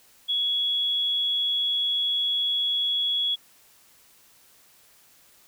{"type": "tone", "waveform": "sine", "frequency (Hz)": 3357, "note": "G#7", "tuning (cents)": 18, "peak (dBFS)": -22, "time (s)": [0.28, 3.36], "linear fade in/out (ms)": 20, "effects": ["white hiss -57 dBFS RMS until 5.47 s"]}